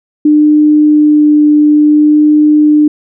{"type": "tone with vibrato", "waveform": "sine", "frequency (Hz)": 300, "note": "D4", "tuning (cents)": 37, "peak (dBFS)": -3, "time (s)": [0.25, 2.88], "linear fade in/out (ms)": 5, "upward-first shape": "sine", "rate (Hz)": 0.58, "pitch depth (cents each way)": 8, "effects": []}